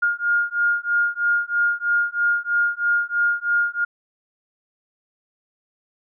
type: beating tone pair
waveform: sine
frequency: 1416 / 1419.1 Hz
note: F6 / F6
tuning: +23 / +27 cents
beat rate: 3.1 Hz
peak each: -21 dBFS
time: 0.02-3.85 s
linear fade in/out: 10 ms
effects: none